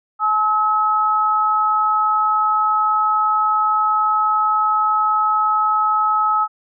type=tone pair together; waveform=sine; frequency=855 / 1285.9 Hz; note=A5 / E6; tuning=-50 / -43 cents; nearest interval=perfect fifth; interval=707 cents; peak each=-20 / -15 dBFS; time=0.19-6.48 s; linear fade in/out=50 ms; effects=none